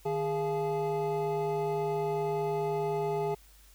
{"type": "tone cluster", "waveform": "triangle", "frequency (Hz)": [153.6, 411.9, 690, 858], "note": ["D#3", "G#4", "F5", "A5"], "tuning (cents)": [-22, -14, -21, -44], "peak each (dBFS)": [-35, -28, -36, -34], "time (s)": [0.05, 3.35], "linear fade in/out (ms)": 10, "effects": ["added 50 Hz sine -56 dBFS peak until 3.74 s", "white hiss -60 dBFS RMS until 3.74 s"]}